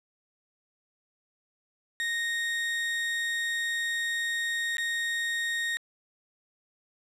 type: tone with dropouts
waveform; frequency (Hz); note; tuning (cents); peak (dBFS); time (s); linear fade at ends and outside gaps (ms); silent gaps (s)
35% pulse; 1859; A#6; -5; -26; 2-5.77; 0; 4.769-4.782
effects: low-pass 9000 Hz 12 dB/octave